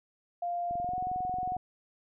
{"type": "tone with pitch glide", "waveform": "sine", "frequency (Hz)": [698.5, 734.1], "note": ["F5", "F#5"], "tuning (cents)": [0, -14], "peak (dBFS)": -30, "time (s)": [0.42, 1.57], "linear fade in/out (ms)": 5, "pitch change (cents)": 86, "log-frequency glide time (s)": [0.78, 0.97]}
{"type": "click train", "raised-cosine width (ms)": 3, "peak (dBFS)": -32, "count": 20, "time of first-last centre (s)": [0.71, 1.566], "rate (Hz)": 22.2}
{"effects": []}